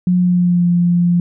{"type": "tone with pitch glide", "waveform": "sine", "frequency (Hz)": [180, 174.37], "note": ["F#3", "F3"], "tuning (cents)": [-47, -2], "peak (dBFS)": -10, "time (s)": [0.07, 1.2], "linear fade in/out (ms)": 2, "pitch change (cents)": -55, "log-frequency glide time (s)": [0.17, 0.68], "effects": []}